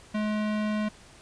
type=tone with low-pass filter; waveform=square; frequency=212.4 Hz; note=G#3; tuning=39 cents sharp; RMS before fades=-28 dBFS; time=0.14-0.89 s; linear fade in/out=10 ms; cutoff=2900 Hz; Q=0.97; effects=pink hiss -52 dBFS RMS until 1.21 s + resampled to 22050 Hz